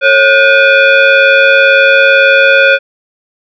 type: tone with frequency modulation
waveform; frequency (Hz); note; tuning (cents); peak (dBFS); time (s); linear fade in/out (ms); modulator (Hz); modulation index
sine; 449; A4; +35; -3; 0.01-2.79; 50; 996; 2.2
effects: none